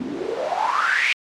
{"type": "noise with band-pass filter sweep", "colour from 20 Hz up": "white", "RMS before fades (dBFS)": -22, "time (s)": [0, 1.13], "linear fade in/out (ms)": 5, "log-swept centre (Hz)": [230, 2500], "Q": 8.3, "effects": ["low-pass 6000 Hz 12 dB/octave", "MP3 96 kbps"]}